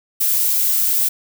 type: noise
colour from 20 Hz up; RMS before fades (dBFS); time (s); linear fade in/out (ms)
violet; -17; 0.2-1.09; 10
effects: none